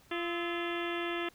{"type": "harmonic tone with a mistuned harmonic", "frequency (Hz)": 344.1, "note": "F4", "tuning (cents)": -26, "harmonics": [1, 2, 3, 4, 5, 6, 7, 8, 9, 10], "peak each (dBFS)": [-35, -42, -45, -42, -42, -43, -47, -44, -47, -47], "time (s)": [0.11, 1.29], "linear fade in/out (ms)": 5, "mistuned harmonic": 4, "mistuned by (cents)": -93, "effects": ["pink hiss -62 dBFS RMS until 1.34 s"]}